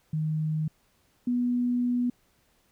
sine tone pair in turn, 155.56 / 244.7 Hz, D#3 / B3, 0 / -16 cents, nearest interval minor sixth, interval 784 cents, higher second, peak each -25 / -23 dBFS, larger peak second, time 0.13-0.68 / 1.27-2.1 s, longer second, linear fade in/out 5 ms, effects pink hiss -67 dBFS RMS until 2.71 s

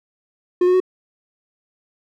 triangle tone with pitch steps, 358.1 / 364.1 / 370.3 Hz, F4 / F#4 / F#4, +43 / -28 / +1 cents, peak -10 dBFS, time 0.61-0.802 s, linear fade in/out 5 ms, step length 64 ms, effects none

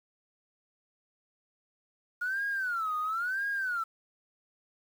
sine tone with vibrato, 1421 Hz, F6, 30 cents sharp, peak -28 dBFS, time 2.21-3.84 s, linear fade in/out 10 ms, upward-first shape sine, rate 0.98 Hz, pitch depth 240 cents each way, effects tanh soft clip ceiling -25 dBFS + 9-bit

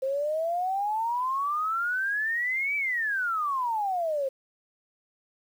sine exponential two-way sweep, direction up then down, 523.3 to 2326 to 523.3 Hz, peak -25 dBFS, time 0.02-4.29 s, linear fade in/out 10 ms, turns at 2.76 s, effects 9-bit

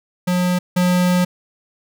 square tone pair in turn, 179.7 / 179.7 Hz, F3 / F3, +50 / +50 cents, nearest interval unison, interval 0 cents, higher neither, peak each -16 / -14 dBFS, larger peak second, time 0.27-0.59 / 0.76-1.25 s, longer second, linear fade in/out 10 ms, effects none

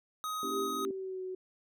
square tone, 1257 Hz, D#6, 17 cents sharp, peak -35 dBFS, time 0.24-0.85 s, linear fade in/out 0 ms
sine chord, A# diminished seventh, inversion none, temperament equal with one note detuned, 233.1 / 277.2 / 324.5 / 392 Hz, A#3 / C#4 / E4 / G4, 0 / 0 / -27 / 0 cents, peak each -45 / -40 / -44 / -39 dBFS, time 0.43-0.91 s, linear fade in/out 2 ms
sine tone with pitch glide, 396.5 to 372.1 Hz, G4 to F#4, +20 to +10 cents, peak -36 dBFS, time 0.5-1.35 s, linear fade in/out 5 ms, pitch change -110 cents, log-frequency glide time 0.64-1.22 s
effects none

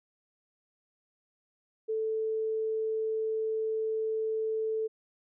sine tone, 440 Hz, A4, in tune, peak -28 dBFS, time 1.88-4.88 s, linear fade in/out 20 ms, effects none

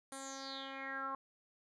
10% pulse tone with low-pass filter sweep, 270 Hz, C#4, 45 cents flat, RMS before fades -44 dBFS, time 0.12-1.15 s, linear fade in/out 2 ms, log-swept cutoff 9600 to 1100 Hz, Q 7.1, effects none

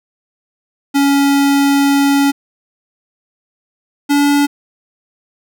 square tone pair in turn, 280 / 286.5 Hz, C#4 / D4, +18 / -43 cents, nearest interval unison, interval 39 cents, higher second, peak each -10 dBFS, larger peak neither, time 0.94-2.32 / 4.09-4.47 s, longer first, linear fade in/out 20 ms, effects none

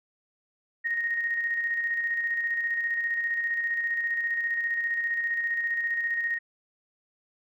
sine tone with tremolo, 1864.7 Hz, A#6, in tune, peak -24 dBFS, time 0.84-6.39 s, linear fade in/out 20 ms, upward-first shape square, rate 15 Hz, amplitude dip 35%, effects none

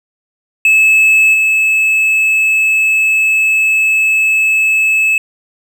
triangle tone with level steps, 2600 Hz, E7, 24 cents flat, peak -4 / -7 dBFS, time 0.65-5.18 s, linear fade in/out 2 ms, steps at 1.33 s, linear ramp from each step 20 ms, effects none

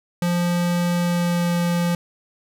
square tone with pitch glide, 174.61 to 173.2 Hz, F3 to F3, 0 to -14 cents, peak -19 dBFS, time 0.22-1.95 s, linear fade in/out 2 ms, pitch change -14 cents, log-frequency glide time 0.97-1.58 s, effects none

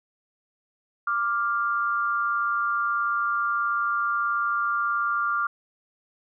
sine tone pair together, 1178.4 / 1396.9 Hz, D6 / F6, +6 / 0 cents, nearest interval minor third, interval 294 cents, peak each -25 dBFS, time 1.07-5.47 s, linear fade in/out 5 ms, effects none

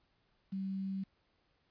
sine tone with quantisation, 192.7 Hz, G3, 29 cents flat, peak -35 dBFS, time 0.52-1.04 s, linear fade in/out 10 ms, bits 10, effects pink hiss -75 dBFS RMS until 1.7 s + resampled to 11025 Hz

